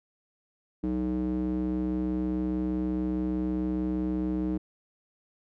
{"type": "tone with band-pass filter", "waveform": "square", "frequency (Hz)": 62.4, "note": "B1", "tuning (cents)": 19, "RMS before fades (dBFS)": -29, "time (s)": [0.83, 4.58], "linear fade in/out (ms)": 10, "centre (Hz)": 270, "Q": 5.6, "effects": []}